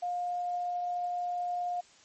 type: tone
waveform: sine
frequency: 710 Hz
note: F5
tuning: 28 cents sharp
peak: -30 dBFS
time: 0.02-1.81 s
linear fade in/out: 10 ms
effects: white hiss -59 dBFS RMS until 2.04 s + MP3 32 kbps